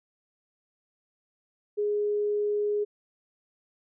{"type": "tone", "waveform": "sine", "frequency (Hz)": 415.3, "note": "G#4", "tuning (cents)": 0, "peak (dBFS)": -24, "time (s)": [1.77, 2.85], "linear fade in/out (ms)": 20, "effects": []}